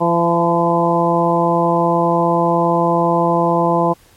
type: harmonic tone with a mistuned harmonic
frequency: 169.7 Hz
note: F3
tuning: 49 cents flat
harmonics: 1 / 2 / 3 / 4 / 5 / 6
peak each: -19 / -19 / -19 / -19 / -19 / -19 dBFS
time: 0-3.94 s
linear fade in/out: 20 ms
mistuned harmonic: 5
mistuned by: +26 cents
effects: pink hiss -50 dBFS RMS until 4.16 s + MP3 64 kbps